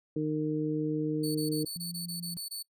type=harmonic tone; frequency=153.4 Hz; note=D#3; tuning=24 cents flat; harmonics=1 / 2 / 3; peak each=-34 / -30 / -34 dBFS; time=0.16-1.65 s; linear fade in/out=5 ms
type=tone bursts; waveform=20% pulse; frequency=4474 Hz; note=C#8; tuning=15 cents sharp; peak=-30 dBFS; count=10; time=1.23-2.628 s; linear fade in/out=10 ms; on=120 ms; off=22 ms
type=tone; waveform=sine; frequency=172 Hz; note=F3; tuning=26 cents flat; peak=-38 dBFS; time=1.76-2.37 s; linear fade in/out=0 ms
effects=noise-tail reverb RT60 0.1 s tail -23 dB re dry